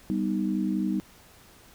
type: chord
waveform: sine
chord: G augmented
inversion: none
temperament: equal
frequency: 196 / 246.9 / 311.1 Hz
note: G3 / B3 / D#4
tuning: 0 / 0 / 0 cents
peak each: -27 / -31 / -29 dBFS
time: 0.1-1 s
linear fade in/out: 0 ms
effects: pink hiss -54 dBFS RMS until 1.74 s